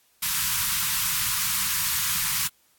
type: band-stop noise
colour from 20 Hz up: white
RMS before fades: -25 dBFS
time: 0.22-2.48 s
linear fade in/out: 10 ms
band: 200 to 920 Hz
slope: 96 dB/octave
effects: white hiss -63 dBFS RMS until 2.78 s + AAC 64 kbps